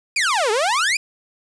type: exponential two-way sweep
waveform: sawtooth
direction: down then up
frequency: 2520 to 405.3 to 2520 Hz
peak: -13 dBFS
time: 0.16-0.97 s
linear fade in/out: 5 ms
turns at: 0.51 s
effects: resampled to 22050 Hz + 7-bit